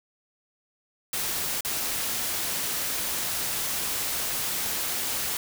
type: noise with dropouts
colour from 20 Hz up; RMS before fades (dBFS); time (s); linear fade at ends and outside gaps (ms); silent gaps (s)
white; -29; 1.13-5.37; 2; 1.608-1.648
effects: none